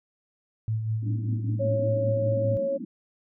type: tone with tremolo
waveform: sine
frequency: 110.3 Hz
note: A2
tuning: 5 cents sharp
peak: -23 dBFS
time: 0.68-2.57 s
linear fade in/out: 0 ms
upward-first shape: sine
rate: 5.1 Hz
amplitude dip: 45%
type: band-pass noise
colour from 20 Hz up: white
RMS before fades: -37 dBFS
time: 1.02-2.85 s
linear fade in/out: 5 ms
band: 180 to 320 Hz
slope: 96 dB/octave
type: tone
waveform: sine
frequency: 551 Hz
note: C#5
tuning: 11 cents flat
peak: -24 dBFS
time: 1.59-2.78 s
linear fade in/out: 20 ms
effects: none